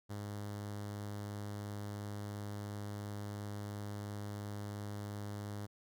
sawtooth tone with notch filter, 102.9 Hz, G#2, 16 cents flat, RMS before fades -43 dBFS, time 0.09-5.67 s, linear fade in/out 20 ms, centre 2500 Hz, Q 1.8, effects none

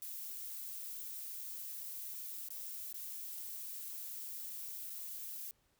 violet noise with dropouts, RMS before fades -45 dBFS, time 0.02-5.51 s, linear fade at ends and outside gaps 0 ms, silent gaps 1.834-1.838 / 2.486-2.504 / 2.927-2.943 / 4.897-4.902 s, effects pink hiss -75 dBFS RMS until 5.79 s

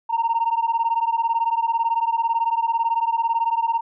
sine beating tone pair, 912 / 930 Hz, A#5 / A#5, -38 / -4 cents, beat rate 18 Hz, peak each -20 dBFS, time 0.09-3.81 s, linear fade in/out 20 ms, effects tanh soft clip ceiling -14 dBFS

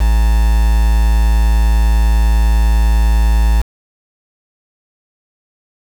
triangle tone with quantisation, 55 Hz, A1, in tune, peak -6 dBFS, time 0-3.62 s, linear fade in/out 10 ms, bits 4, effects none

